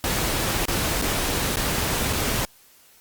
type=noise with dropouts; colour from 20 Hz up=pink; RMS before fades=-24 dBFS; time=0.04-2.45 s; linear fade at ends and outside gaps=0 ms; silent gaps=0.654-0.683 / 1.015-1.022 / 1.558-1.57 / 2.128-2.132 s; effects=white hiss -54 dBFS RMS until 3 s + Opus 48 kbps